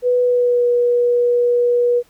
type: tone with pitch glide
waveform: sine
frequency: 493.9 to 483.7 Hz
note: B4 to B4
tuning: 0 to -36 cents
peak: -12 dBFS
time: 0.02-2.03 s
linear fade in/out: 50 ms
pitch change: -36 cents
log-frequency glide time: 0.21-0.67 s
effects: pink hiss -55 dBFS RMS until 2.09 s